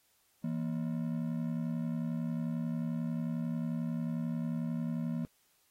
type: ring-modulated tone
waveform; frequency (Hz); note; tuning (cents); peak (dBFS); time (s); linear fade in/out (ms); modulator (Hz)
triangle; 200.3; G3; +38; -27; 0.44-5.25; 0; 35.6
effects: white hiss -71 dBFS RMS until 5.7 s + AAC 48 kbps